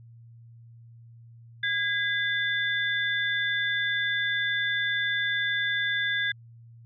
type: tone cluster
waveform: sine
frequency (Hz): 1643 / 2012 / 3530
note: G#6 / B6 / A7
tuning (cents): -19 / +32 / +5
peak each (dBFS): -26 / -32 / -31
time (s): 1.63-6.32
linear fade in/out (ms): 5
effects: added 116 Hz sine -47 dBFS peak until 6.85 s